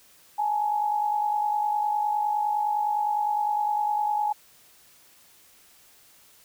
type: tone pair together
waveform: sine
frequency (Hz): 837.2 / 887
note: G#5 / A5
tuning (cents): +14 / +14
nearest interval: minor second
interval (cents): 100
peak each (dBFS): -23 / -31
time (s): 0.38-4.33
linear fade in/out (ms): 10
effects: white hiss -56 dBFS RMS until 6.44 s